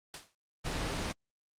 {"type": "noise with exponential decay", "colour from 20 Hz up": "white", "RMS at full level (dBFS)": -36, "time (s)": [0.14, 0.35], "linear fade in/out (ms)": 2, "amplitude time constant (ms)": 45}
{"type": "noise", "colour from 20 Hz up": "pink", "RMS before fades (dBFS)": -34, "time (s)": [0.64, 1.13], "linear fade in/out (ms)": 20}
{"effects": ["low-pass 7000 Hz 12 dB/octave", "Opus 32 kbps"]}